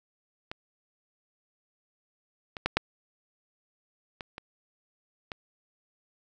clicks, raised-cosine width 0.3 ms, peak -20 / -21 / -9 / -6 / -21 / -23 / -20 dBFS, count 7, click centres 0.515 / 2.568 / 2.66 / 2.77 / 4.208 / 4.381 / 5.318 s, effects none

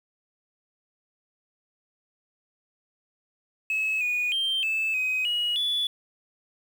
triangle tone with pitch steps, 2582 / 2461 / 3151 / 2625 / 2521 / 2900 / 3441 Hz, E7 / D#7 / G7 / E7 / D#7 / F#7 / A7, -37 / -20 / +8 / -8 / +22 / -35 / -39 cents, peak -21 dBFS, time 3.7-5.87 s, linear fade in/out 2 ms, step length 310 ms, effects tanh soft clip ceiling -19 dBFS + 8-bit

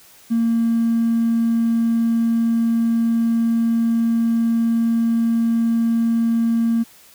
triangle tone with hard clipping, 229.8 Hz, A#3, 25 cents flat, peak -15 dBFS, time 0.3-6.84 s, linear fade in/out 20 ms, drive 3 dB, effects white hiss -48 dBFS RMS until 7.14 s

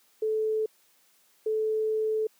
sine tone bursts at uneven times, 435.6 Hz, A4, 17 cents flat, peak -24 dBFS, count 2, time 0.22-0.66 / 1.46-2.27 s, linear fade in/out 5 ms, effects white hiss -64 dBFS RMS until 2.39 s + high-pass 200 Hz 12 dB/octave

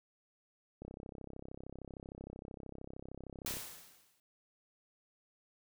click train, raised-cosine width 2 ms, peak -33 dBFS, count 92, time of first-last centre 0.82-3.569 s, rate 33.1 Hz
white noise with exponential decay, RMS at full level -37 dBFS, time 3.46-4.2 s, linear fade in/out 2 ms, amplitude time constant 160 ms
effects none

